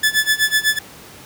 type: tone with tremolo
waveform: sawtooth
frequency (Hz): 1733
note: A6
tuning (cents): -27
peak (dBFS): -8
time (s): 0.03-0.79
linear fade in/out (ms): 5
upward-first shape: sine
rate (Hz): 8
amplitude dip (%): 90
effects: pink hiss -40 dBFS RMS until 1.25 s + high-pass 80 Hz 12 dB/octave